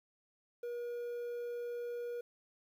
triangle tone with quantisation, 479 Hz, A#4, 47 cents sharp, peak -36 dBFS, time 0.63-2.21 s, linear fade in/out 5 ms, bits 11, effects none

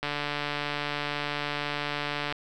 click train, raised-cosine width 0.3 ms, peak -14 dBFS, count 336, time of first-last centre 0.03-2.325 s, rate 146 Hz, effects none

